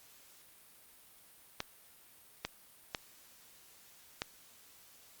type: clicks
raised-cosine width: 0.2 ms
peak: -17 dBFS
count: 4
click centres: 1.604 / 2.45 / 2.948 / 4.219 s
effects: white hiss -60 dBFS RMS until 5.2 s + Opus 48 kbps